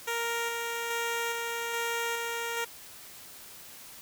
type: tone with tremolo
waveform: 10% pulse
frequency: 466.2 Hz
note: A#4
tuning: in tune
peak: -21 dBFS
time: 0.07-2.65 s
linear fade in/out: 10 ms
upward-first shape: square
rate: 1.2 Hz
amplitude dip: 25%
effects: white hiss -48 dBFS RMS until 4.01 s